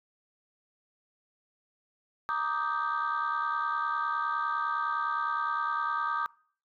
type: chord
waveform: sine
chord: Eb major seventh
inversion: second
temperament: equal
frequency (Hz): 932.3 / 1174.7 / 1244.5 / 1568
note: Bb5 / D6 / Eb6 / G6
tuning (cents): 0 / 0 / 0 / 0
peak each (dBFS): -35 / -31 / -31 / -34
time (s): 2.29-6.26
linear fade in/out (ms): 0
effects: noise-tail reverb RT60 0.5 s tail -24 dB re dry + tanh soft clip ceiling -22 dBFS